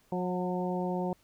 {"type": "harmonic tone with a mistuned harmonic", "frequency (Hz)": 180.5, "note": "F#3", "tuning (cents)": -43, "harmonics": [1, 2, 3, 4, 5], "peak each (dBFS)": [-32, -35, -37, -38, -39], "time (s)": [0.12, 1.13], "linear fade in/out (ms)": 2, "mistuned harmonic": 4, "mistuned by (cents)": 17, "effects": ["pink hiss -66 dBFS RMS until 1.23 s"]}